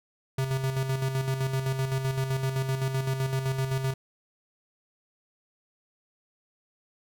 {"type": "tone with tremolo", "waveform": "square", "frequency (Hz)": 132.9, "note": "C3", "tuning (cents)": 27, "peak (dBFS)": -25, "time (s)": [0.38, 3.94], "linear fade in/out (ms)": 5, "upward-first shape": "square", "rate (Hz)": 7.8, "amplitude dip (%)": 50, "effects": []}